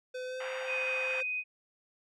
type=tone with pitch glide; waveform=square; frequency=507 to 519.2 Hz; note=B4 to C5; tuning=+45 to -13 cents; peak=-37 dBFS; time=0.14-1.23 s; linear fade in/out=10 ms; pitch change=+42 cents; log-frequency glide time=0.26-0.45 s
type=band-pass noise; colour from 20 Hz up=white; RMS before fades=-42 dBFS; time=0.4-1.21 s; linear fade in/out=5 ms; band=700 to 2800 Hz; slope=48 dB/octave
type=tone; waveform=sine; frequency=2500 Hz; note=D#7; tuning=8 cents sharp; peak=-31 dBFS; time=0.66-1.44 s; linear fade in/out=50 ms
effects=low-pass 6000 Hz 12 dB/octave